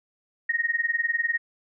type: tone with tremolo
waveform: sine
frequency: 1864.7 Hz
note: A#6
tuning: in tune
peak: -18 dBFS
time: 0.49-1.38 s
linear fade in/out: 5 ms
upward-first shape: triangle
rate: 20 Hz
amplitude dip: 100%
effects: none